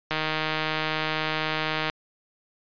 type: click train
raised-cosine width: 0.3 ms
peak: -10 dBFS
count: 280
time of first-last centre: 0.11-1.898 s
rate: 156 Hz
effects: resampled to 11025 Hz